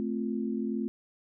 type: chord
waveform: sine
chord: F major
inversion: first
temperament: equal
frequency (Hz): 220 / 261.6 / 349.2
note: A3 / C4 / F4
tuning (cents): 0 / 0 / 0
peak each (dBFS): -31 / -34 / -36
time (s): 0-0.88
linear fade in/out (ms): 0
effects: none

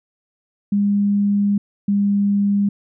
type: tone pair in turn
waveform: sine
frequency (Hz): 202.7 / 201.7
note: G#3 / G3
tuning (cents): -42 / +50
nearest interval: unison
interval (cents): 8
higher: first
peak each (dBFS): -14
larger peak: neither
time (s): 0.72-1.58 / 1.88-2.69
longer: first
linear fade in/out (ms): 5
effects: none

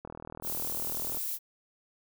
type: click train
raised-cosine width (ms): 1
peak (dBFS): -27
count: 46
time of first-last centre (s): 0.05-1.172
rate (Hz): 40.1
type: noise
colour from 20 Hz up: violet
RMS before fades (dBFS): -34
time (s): 0.42-1.39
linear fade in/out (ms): 50
effects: none

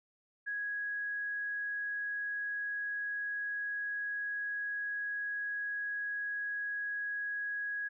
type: tone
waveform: sine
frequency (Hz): 1661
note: G#6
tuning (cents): 0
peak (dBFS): -34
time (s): 0.46-7.89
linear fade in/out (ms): 20
effects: none

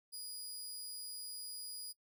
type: tone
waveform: 20% pulse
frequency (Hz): 4900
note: D#8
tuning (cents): -27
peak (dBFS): -38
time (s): 0.12-1.93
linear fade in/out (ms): 20
effects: noise-tail reverb RT60 0.1 s tail -22 dB re dry

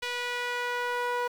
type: tone with band-pass filter sweep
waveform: sawtooth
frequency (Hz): 487.8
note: B4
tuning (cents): -21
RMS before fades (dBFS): -31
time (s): 0.02-1.28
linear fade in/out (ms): 10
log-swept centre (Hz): 2800 to 980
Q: 1.1
effects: 8-bit

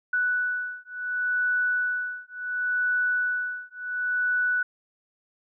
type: beating tone pair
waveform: sine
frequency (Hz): 1482 / 1482.7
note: F#6 / F#6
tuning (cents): +2 / +3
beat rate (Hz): 0.7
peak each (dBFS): -27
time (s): 0.13-4.63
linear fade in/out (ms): 5
effects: none

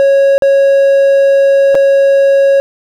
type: tone with dropouts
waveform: triangle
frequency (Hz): 551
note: C#5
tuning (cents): -11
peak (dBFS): -3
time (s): 0-2.6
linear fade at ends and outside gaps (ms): 0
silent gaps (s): 0.38-0.422 / 1.746-1.752
effects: none

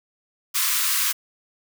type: high-pass noise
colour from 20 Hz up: white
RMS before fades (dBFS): -22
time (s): 0.54-1.13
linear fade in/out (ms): 20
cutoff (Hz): 1000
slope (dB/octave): 96
effects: none

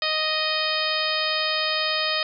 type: harmonic tone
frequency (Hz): 622.3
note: D#5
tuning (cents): 0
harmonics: 1 / 2 / 3 / 4 / 5 / 6 / 7 / 8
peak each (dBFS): -30 / -30 / -30 / -30 / -30 / -30 / -30 / -30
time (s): 0.02-2.23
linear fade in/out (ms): 2
effects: none

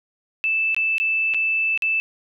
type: tone with dropouts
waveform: sine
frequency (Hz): 2637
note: E7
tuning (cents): 0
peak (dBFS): -18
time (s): 0.44-2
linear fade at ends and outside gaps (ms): 0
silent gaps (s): 0.746-0.765 / 0.982-1 / 1.338-1.345 / 1.776-1.822
effects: none

